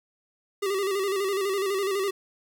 square tone with vibrato, 392 Hz, G4, in tune, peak -25 dBFS, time 0.62-2.11 s, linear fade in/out 10 ms, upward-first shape square, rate 12 Hz, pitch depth 56 cents each way, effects 9-bit

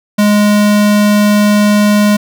square tone, 207.7 Hz, G#3, in tune, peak -7 dBFS, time 0.18-2.17 s, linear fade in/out 10 ms, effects none

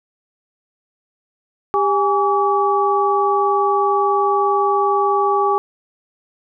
sine tone cluster, 398.1 / 823 / 1145 Hz, G4 / G#5 / D6, +27 / -16 / -44 cents, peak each -18 dBFS, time 1.74-5.58 s, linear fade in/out 0 ms, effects none

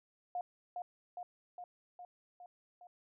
sine tone with echo, 714 Hz, F5, 38 cents sharp, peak -35 dBFS, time 0.35-0.41 s, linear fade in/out 2 ms, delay 410 ms, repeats 6, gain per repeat -3 dB, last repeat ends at 2.87 s, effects none

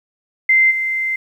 sine tone with level steps, 2080 Hz, C7, 11 cents flat, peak -9 / -17 dBFS, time 0.49-1.16 s, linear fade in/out 5 ms, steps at 0.7 s, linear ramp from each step 20 ms, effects 8-bit

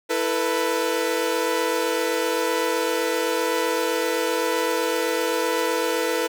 sawtooth chord, E suspended fourth, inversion none, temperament equal with one note detuned, 329.6 / 446.1 / 493.9 Hz, E4 / A4 / B4, 0 / +24 / 0 cents, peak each -24 / -22 / -20 dBFS, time 0.09-6.28 s, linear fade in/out 20 ms, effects none

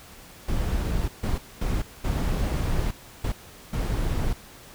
brown noise bursts at uneven times, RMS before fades -25 dBFS, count 6, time 0.48-1.08 / 1.23-1.38 / 1.61-1.82 / 2.04-2.91 / 3.24-3.32 / 3.73-4.33 s, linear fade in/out 5 ms, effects pink hiss -47 dBFS RMS until 4.74 s

